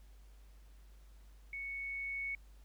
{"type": "tone with level ramp", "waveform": "sine", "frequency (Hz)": 2217, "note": "C#7", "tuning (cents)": 0, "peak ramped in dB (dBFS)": [-40, -36], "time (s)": [1.53, 2.35], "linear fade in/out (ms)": 2, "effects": ["added 50 Hz sine -55 dBFS peak until 2.64 s", "pink hiss -70 dBFS RMS until 2.64 s"]}